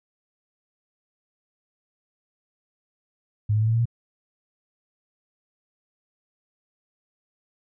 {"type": "tone with pitch steps", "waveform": "sine", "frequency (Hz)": [105.2, 107.6, 110.05, 112.56, 115.12, 117.74], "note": ["G#2", "A2", "A2", "A2", "A#2", "A#2"], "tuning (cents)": [23, -38, 1, 40, -21, 18], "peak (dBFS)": -18, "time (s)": [3.49, 3.856], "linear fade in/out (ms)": 10, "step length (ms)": 61, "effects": []}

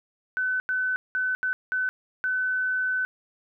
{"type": "tone bursts at uneven times", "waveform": "sine", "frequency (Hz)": 1511, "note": "F#6", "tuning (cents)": 36, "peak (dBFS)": -23, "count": 6, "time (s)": [[0.37, 0.6], [0.69, 0.96], [1.15, 1.35], [1.43, 1.53], [1.72, 1.89], [2.24, 3.05]], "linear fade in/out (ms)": 0, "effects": []}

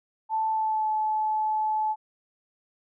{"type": "tone with pitch glide", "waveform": "sine", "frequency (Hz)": [880, 863.4], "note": ["A5", "A5"], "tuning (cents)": [0, -33], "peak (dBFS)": -23, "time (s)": [0.29, 1.96], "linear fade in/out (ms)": 50, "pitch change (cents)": -33, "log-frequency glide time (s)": [0.49, 0.89], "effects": []}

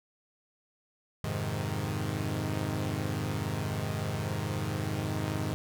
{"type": "chord", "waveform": "sawtooth", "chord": "F minor seventh", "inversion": "none", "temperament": "equal", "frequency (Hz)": [87.31, 103.83, 130.81, 155.56], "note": ["F2", "Ab2", "C3", "Eb3"], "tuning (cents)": [0, 0, 0, 0], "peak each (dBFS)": [-35, -30, -33, -32], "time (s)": [1.24, 5.54], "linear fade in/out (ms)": 0, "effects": []}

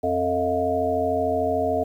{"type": "harmonic tone with a mistuned harmonic", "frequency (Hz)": 88.7, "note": "F2", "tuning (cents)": 27, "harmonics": [1, 3, 5, 7, 8], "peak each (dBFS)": [-33, -29, -26, -24, -26], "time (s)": [0.03, 1.84], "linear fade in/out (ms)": 10, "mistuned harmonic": 7, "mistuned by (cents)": 42, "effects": ["9-bit"]}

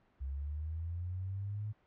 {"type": "linear sweep", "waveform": "sine", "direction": "up", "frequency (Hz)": [65.41, 107.6], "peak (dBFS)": -36, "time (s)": [0.2, 1.73], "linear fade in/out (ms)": 20, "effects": ["pink hiss -70 dBFS RMS until 1.86 s", "low-pass 2000 Hz 12 dB/octave"]}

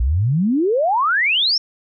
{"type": "exponential sweep", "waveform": "sine", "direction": "up", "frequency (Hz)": [55, 5588], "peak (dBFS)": -14, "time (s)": [0, 1.58], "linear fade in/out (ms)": 5, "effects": []}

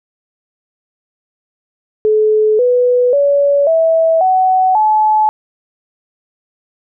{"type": "tone with pitch steps", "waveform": "sine", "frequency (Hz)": [430, 493.9, 567.4, 651.8, 748.7, 860], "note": ["A4", "B4", "C#5", "E5", "F#5", "A5"], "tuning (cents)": [-40, 0, 40, -20, 20, -40], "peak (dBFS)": -8, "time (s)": [2.05, 5.29], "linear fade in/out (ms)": 0, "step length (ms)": 540, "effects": []}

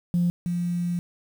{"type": "tone pair in turn", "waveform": "sine", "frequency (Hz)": [174.61, 174.61], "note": ["F3", "F3"], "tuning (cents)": [0, 0], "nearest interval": "unison", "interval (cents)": 0, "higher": "neither", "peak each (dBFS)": [-18, -23], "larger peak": "first", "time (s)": [[0.14, 0.3], [0.46, 0.99]], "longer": "second", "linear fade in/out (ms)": 0, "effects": ["tanh soft clip ceiling -15 dBFS", "8-bit"]}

